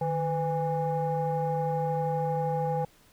sine tone cluster, 153.2 / 502 / 821 Hz, D#3 / B4 / G#5, -27 / +28 / -20 cents, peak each -29 dBFS, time 0.01-2.85 s, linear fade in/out 5 ms, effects tanh soft clip ceiling -20 dBFS + pink hiss -60 dBFS RMS until 3.12 s

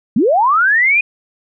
sine linear sweep, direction up, 184.5 to 2492 Hz, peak -9 dBFS, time 0.16-1.01 s, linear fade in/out 5 ms, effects none

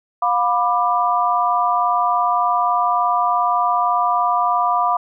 sine chord, B diminished, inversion second, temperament just, 711.2 / 987.8 / 1185.3 Hz, F5 / B5 / D6, +31 / 0 / +16 cents, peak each -19 dBFS, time 0.22-4.97 s, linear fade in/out 5 ms, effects none

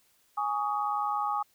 sine chord, Ab suspended fourth, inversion none, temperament equal with one note detuned, 830.6 / 1124.9 / 1244.5 Hz, Ab5 / Db6 / Eb6, 0 / +25 / 0 cents, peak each -30 / -33 / -32 dBFS, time 0.37-1.43 s, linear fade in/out 10 ms, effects white hiss -67 dBFS RMS until 1.54 s

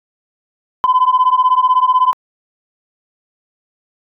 sine beating tone pair, 1007 / 1023 Hz, B5 / C6, +33 / -39 cents, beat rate 16 Hz, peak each -11 dBFS, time 0.84-2.13 s, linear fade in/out 0 ms, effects tanh soft clip ceiling -4 dBFS

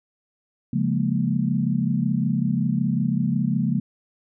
sine chord, Bb minor seventh, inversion first, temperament equal, 138.59 / 174.61 / 207.7 / 233.1 Hz, Db3 / F3 / Ab3 / Bb3, 0 / 0 / 0 / 0 cents, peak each -25 dBFS, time 0.73-3.8 s, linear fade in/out 5 ms, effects none

